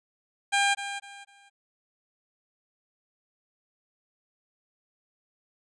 15% pulse tone with echo, 801 Hz, G5, 37 cents sharp, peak -15 dBFS, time 0.52-0.75 s, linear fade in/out 20 ms, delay 250 ms, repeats 3, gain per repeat -11 dB, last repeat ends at 1.5 s, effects resampled to 24000 Hz

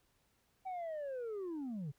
sine linear sweep, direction down, 768 to 130 Hz, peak -36 dBFS, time 0.65-1.92 s, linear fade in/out 20 ms, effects tanh soft clip ceiling -38 dBFS + pink hiss -75 dBFS RMS until 1.98 s

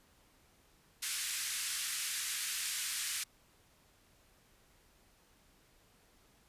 white band-pass noise, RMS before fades -38 dBFS, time 1.02-3.24 s, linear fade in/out 10 ms, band 1500 to 11000 Hz, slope 24 dB/octave, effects pink hiss -67 dBFS RMS until 6.48 s + resampled to 32000 Hz

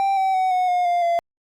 triangle tone with pitch steps, 784 / 766.5 / 749.5 / 732.8 / 716.4 / 700.5 / 684.9 Hz, G5 / G5 / F#5 / F#5 / F5 / F5 / F5, 0 / -39 / +22 / -17 / +44 / +5 / -34 cents, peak -15 dBFS, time 0-1.19 s, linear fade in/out 0 ms, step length 170 ms, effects Opus 48 kbps

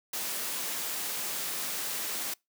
white high-pass noise, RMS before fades -34 dBFS, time 0.13-2.34 s, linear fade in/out 5 ms, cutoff 190 Hz, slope 12 dB/octave, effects noise-tail reverb RT60 0.2 s tail -25 dB re dry

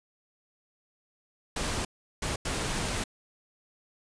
pink noise bursts at uneven times, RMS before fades -31 dBFS, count 3, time 1.56-1.85 / 2.22-2.36 / 2.45-3.04 s, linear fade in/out 5 ms, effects resampled to 22050 Hz

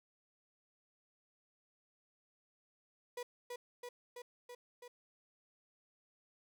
35% pulse tone with echo, 487.8 Hz, B4, 21 cents flat, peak -39 dBFS, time 3.17-3.23 s, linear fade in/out 5 ms, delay 330 ms, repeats 5, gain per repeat -2 dB, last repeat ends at 4.88 s, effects none

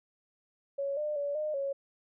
sine tone with pitch steps, 557 / 601 / 572 / 610 / 553 Hz, C#5 / D5 / D5 / D#5 / C#5, +8 / +40 / -46 / -34 / -4 cents, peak -30 dBFS, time 0.78-1.73 s, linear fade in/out 10 ms, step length 190 ms, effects none

